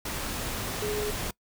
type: tone in noise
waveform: sine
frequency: 420 Hz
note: G#4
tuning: 19 cents sharp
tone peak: -29 dBFS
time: 0.82-1.11 s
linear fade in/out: 5 ms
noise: pink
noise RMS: -33 dBFS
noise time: 0.05-1.31 s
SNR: +1 dB
effects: noise-tail reverb RT60 0.1 s tail -23 dB re dry